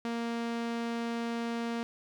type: tone with low-pass filter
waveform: sawtooth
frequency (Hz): 233.1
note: A#3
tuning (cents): 0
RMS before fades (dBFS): -34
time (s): 0.05-1.83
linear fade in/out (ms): 0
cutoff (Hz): 5600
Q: 0.58
effects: 11-bit